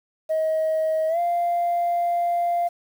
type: tone with pitch glide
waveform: sine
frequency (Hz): 633 to 694.3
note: D#5 to F5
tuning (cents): +30 to -10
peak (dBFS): -18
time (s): 0.29-2.69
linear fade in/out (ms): 20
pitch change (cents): +160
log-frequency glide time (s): 1.08-1.19
effects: tanh soft clip ceiling -17 dBFS + 8-bit